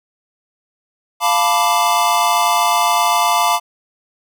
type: chord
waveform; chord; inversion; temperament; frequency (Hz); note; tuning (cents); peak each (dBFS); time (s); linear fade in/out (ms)
square; B half-diminished seventh; second; equal; 698.5 / 880 / 987.8 / 1174.7; F5 / A5 / B5 / D6; 0 / 0 / 0 / 0; -19; 1.2-3.6; 50
effects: none